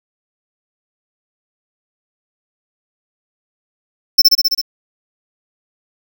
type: tone with echo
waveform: square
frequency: 5330 Hz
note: E8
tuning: 18 cents sharp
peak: -3 dBFS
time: 4.18-4.22 s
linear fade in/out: 10 ms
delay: 66 ms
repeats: 6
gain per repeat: -2 dB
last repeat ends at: 4.616 s
effects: 7-bit